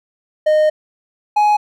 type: tone pair in turn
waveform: triangle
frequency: 615 / 837.3 Hz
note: D#5 / G#5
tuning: -20 / +14 cents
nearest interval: perfect fourth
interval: 534 cents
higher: second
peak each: -8 dBFS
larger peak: neither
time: 0.46-0.7 / 1.36-1.57 s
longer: first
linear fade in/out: 10 ms
effects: none